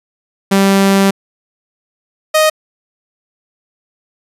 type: tone pair in turn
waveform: sawtooth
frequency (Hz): 195.7 / 622.7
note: G3 / D#5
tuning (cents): -3 / +1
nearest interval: octave + minor sixth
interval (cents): 2004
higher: second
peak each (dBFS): -4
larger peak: neither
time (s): 0.51-1.11 / 2.34-2.5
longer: first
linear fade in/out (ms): 10
effects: resampled to 32000 Hz